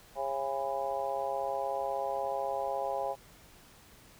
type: harmonic tone with a mistuned harmonic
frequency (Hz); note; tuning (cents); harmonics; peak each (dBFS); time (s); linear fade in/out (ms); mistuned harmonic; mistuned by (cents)
136.3; C#3; -29; 3 / 4 / 5 / 6 / 7; -42 / -35 / -37 / -35 / -42; 0.15-3.16; 50; 7; +75
effects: pink hiss -57 dBFS RMS until 4.19 s